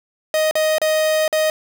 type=tone with dropouts; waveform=45% pulse; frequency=624 Hz; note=D#5; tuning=5 cents sharp; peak=-15 dBFS; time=0.34-1.5 s; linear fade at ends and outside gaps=1 ms; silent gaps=0.511-0.554 / 0.783-0.816 / 1.279-1.327 s; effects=8-bit